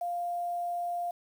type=tone with quantisation; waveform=sine; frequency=699 Hz; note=F5; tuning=1 cent sharp; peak=-30 dBFS; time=0.01-1.11 s; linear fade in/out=5 ms; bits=9; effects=none